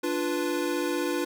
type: chord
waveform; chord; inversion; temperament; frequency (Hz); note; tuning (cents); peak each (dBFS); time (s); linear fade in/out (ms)
square; B diminished; first; equal; 293.7 / 349.2 / 493.9; D4 / F4 / B4; 0 / 0 / 0; -31 / -30 / -33; 0.03-1.25; 10
effects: none